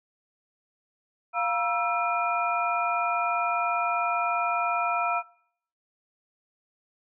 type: tone cluster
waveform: sine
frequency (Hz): 698 / 955 / 1328 / 2424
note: F5 / A#5 / E6 / D#7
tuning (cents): -1 / +42 / +12 / -46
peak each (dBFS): -28 / -30 / -27 / -32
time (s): 1.33-5.23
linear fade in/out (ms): 50
effects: noise-tail reverb RT60 0.6 s tail -20 dB re dry